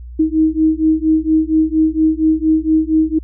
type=beating tone pair; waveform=sine; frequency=313.4 / 317.7 Hz; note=D#4 / D#4; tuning=+13 / +36 cents; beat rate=4.3 Hz; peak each=-14 dBFS; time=0.19-3.19 s; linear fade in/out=10 ms; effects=added 60 Hz sine -29 dBFS peak until 3.23 s